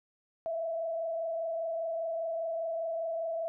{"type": "tone with frequency modulation", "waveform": "sine", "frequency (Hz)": 660, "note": "E5", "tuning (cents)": 2, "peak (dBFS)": -31, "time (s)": [0.46, 3.48], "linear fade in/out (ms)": 0, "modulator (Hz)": 25, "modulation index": 0.67, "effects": []}